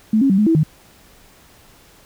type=tone with pitch steps; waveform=sine; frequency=217.8 / 272.9 / 192.2 / 211.7 / 326.4 / 154.7 Hz; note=A3 / C#4 / G3 / G#3 / E4 / D#3; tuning=-17 / -27 / -34 / +33 / -17 / -10 cents; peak=-11 dBFS; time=0.13-0.634 s; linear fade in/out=5 ms; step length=84 ms; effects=pink hiss -49 dBFS RMS until 2.05 s